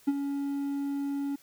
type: tone with ADSR envelope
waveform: triangle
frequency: 280.8 Hz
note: C#4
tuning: 22 cents sharp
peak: -18 dBFS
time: 0.07-1.36 s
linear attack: 13 ms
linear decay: 38 ms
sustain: -9 dB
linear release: 9 ms
effects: white hiss -59 dBFS RMS until 1.42 s